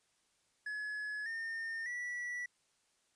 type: tone with pitch steps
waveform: triangle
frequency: 1698 / 1819.9 / 1950.5 Hz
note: G#6 / A#6 / B6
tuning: +38 / -42 / -22 cents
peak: -36 dBFS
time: 0.66-2.46 s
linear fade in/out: 5 ms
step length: 600 ms
effects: white hiss -75 dBFS RMS until 3.15 s + resampled to 22050 Hz